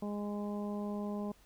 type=harmonic tone; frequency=206 Hz; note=G#3; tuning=14 cents flat; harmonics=1 / 2 / 3 / 4 / 5; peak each=-36 / -43 / -45 / -49 / -50 dBFS; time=0.02-1.32 s; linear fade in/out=5 ms; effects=added 50 Hz sine -65 dBFS peak until 1.45 s + pink hiss -65 dBFS RMS until 1.45 s